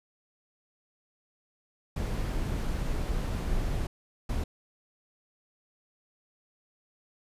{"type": "noise bursts at uneven times", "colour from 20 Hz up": "brown", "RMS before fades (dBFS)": -30, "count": 2, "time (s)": [[1.96, 3.87], [4.29, 4.44]], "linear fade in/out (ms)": 5, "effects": ["resampled to 32000 Hz"]}